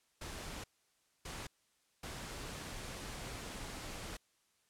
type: noise bursts at uneven times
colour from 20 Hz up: pink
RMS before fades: -45 dBFS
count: 3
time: 0.21-0.64 / 1.25-1.47 / 2.03-4.17 s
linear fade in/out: 5 ms
effects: white hiss -75 dBFS RMS until 4.69 s + low-pass 10000 Hz 12 dB/octave